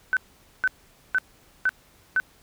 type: tone bursts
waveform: sine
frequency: 1517 Hz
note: F#6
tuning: 43 cents sharp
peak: -18 dBFS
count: 5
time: 0.13-2.2 s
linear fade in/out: 0 ms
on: 38 ms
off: 470 ms
effects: pink hiss -57 dBFS RMS until 2.42 s